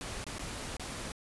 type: noise with dropouts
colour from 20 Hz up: pink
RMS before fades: -40 dBFS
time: 0.01-1.12 s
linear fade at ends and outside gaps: 1 ms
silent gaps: 0.242-0.266 / 0.384-0.393 / 0.768-0.796 s
effects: resampled to 24000 Hz